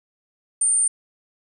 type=tone; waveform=sine; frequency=8940 Hz; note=C#9; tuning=14 cents sharp; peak=-16 dBFS; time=0.61-0.88 s; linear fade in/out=5 ms; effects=none